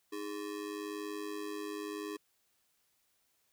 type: ring-modulated tone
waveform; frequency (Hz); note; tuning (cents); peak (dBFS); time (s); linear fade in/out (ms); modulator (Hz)
square; 361.6; F#4; -40; -36; 0.12-2.17; 10; 50.4
effects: white hiss -75 dBFS RMS until 3.52 s